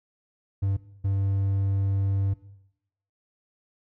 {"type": "tone bursts at uneven times", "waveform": "triangle", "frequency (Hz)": 98, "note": "G2", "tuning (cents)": 0, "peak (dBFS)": -20, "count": 2, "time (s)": [[0.62, 0.77], [1.04, 2.34]], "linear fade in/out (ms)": 10, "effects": ["noise-tail reverb RT60 0.8 s tail -17 dB re dry"]}